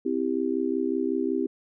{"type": "chord", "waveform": "sine", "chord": "C major", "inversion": "none", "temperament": "just", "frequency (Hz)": [261.6, 327, 392.4], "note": ["C4", "E4", "G4"], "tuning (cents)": [0, -14, 2], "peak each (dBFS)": -28, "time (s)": [0.05, 1.47], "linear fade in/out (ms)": 10, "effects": []}